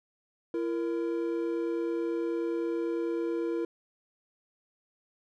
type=tone pair together; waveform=triangle; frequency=337.3 / 466.5 Hz; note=E4 / A#4; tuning=+40 / +1 cents; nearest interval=tritone; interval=561 cents; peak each=-28 / -31 dBFS; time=0.54-3.65 s; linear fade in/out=2 ms; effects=none